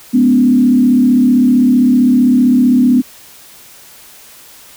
sine tone with frequency modulation, 249.3 Hz, B3, 16 cents sharp, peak -6 dBFS, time 0.13-3.02 s, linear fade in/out 20 ms, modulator 35.5 Hz, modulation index 0.81, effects white hiss -39 dBFS RMS until 4.76 s

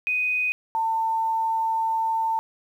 sine tone pair in turn, 2496 / 896.9 Hz, D#7 / A5, +5 / +33 cents, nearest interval octave + tritone, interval 1772 cents, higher first, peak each -21 dBFS, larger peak neither, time 0.07-0.52 / 0.75-2.39 s, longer second, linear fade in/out 0 ms, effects 9-bit

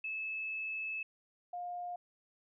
sine tone pair in turn, 2606 / 708.8 Hz, E7 / F5, -20 / +25 cents, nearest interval octave + major seventh, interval 2255 cents, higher first, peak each -36 / -38 dBFS, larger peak first, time 0.04-1.03 / 1.53-1.96 s, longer first, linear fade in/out 5 ms, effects none

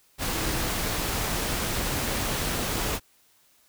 sine tone in noise, 321.6 Hz, E4, 43 cents flat, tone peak -36 dBFS, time 0.31-0.63 s, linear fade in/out 50 ms, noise pink, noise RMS -28 dBFS, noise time 0.18-3 s, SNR -11 dB, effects white hiss -62 dBFS RMS until 3.68 s

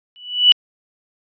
sine tone with exponential growth, 2958 Hz, F#7, 1 cent flat, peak -3 dBFS, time 0.16-0.52 s, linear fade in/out 0 ms, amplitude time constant 78 ms, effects resampled to 11025 Hz

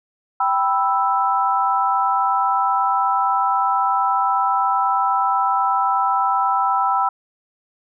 sine chord, E minor, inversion first, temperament equal, 784 / 987.8 / 1318.5 Hz, G5 / B5 / E6, 0 / 0 / 0 cents, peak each -20 dBFS, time 0.4-7.09 s, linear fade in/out 5 ms, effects none

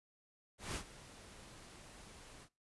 pink noise with ADSR envelope, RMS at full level -40 dBFS, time 0.58-2.49 s, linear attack 170 ms, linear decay 80 ms, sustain -16 dB, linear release 66 ms, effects noise-tail reverb RT60 0.3 s tail -23 dB re dry + resampled to 24000 Hz

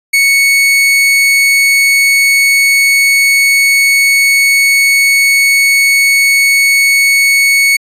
40% pulse tone, 2217 Hz, C#7, in tune, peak -5 dBFS, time 0.13-7.77 s, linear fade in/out 10 ms, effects resampled to 32000 Hz

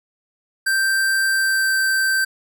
square tone with pitch glide, 1568 to 1557.2 Hz, G6 to G6, 0 to -12 cents, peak -17 dBFS, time 0.66-2.25 s, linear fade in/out 10 ms, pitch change -12 cents, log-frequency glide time 1.3-1.73 s, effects none

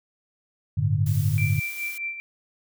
sine chord, G suspended second, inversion none, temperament equal, 98 / 110 / 146.83 Hz, G2 / A2 / D3, 0 / 0 / 0 cents, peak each -24 dBFS, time 0.77-1.6 s, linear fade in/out 10 ms
blue noise, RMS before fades -39 dBFS, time 1.06-1.98 s, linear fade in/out 5 ms
sine tone with tremolo, 2349 Hz, D7, in tune, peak -26 dBFS, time 1.38-2.2 s, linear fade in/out 0 ms, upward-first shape sine, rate 4.8 Hz, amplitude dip 65%
effects none

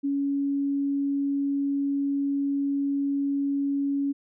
sine tone, 280 Hz, C#4, 18 cents sharp, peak -23 dBFS, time 0.03-4.13 s, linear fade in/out 20 ms, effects none

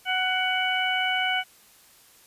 harmonic tone with a mistuned harmonic, 743 Hz, F#5, 7 cents sharp, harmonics 1 / 2 / 3 / 4, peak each -28 / -28 / -28 / -28 dBFS, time 0.05-1.44 s, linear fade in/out 50 ms, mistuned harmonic 3, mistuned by +18 cents, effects white hiss -55 dBFS RMS until 2.26 s + resampled to 32000 Hz

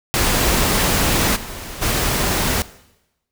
pink noise with level steps, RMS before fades -17 / -32 / -19 dBFS, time 0.14-2.62 s, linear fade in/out 0 ms, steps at 1.35 / 1.81 s, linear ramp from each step 20 ms, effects noise-tail reverb RT60 0.9 s tail -18 dB re dry

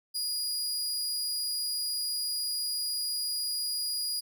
sawtooth tone, 4882 Hz, D#8, 34 cents flat, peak -27 dBFS, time 0.14-4.21 s, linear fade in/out 20 ms, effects none

